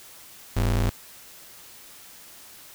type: ring-modulated tone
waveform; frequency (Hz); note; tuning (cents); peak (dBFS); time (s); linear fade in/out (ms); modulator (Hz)
square; 74.1; D2; +16; -18; 0.56-0.9; 10; 29.6
effects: white hiss -47 dBFS RMS until 2.74 s